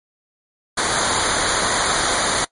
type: noise with comb filter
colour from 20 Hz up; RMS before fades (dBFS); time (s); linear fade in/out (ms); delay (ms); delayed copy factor
pink; -19; 0.77-2.45; 10; 0.37; -0.8
effects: noise-tail reverb RT60 0.1 s tail -20 dB re dry + MP3 48 kbps